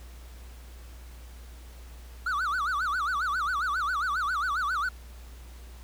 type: tone with vibrato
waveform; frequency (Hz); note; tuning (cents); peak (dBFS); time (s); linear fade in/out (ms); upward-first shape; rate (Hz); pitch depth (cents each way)
triangle; 1310; E6; -11; -24; 2.26-4.89; 5; sine; 7.4; 260
effects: added 60 Hz sine -43 dBFS peak until 5.83 s + pink hiss -54 dBFS RMS until 5.83 s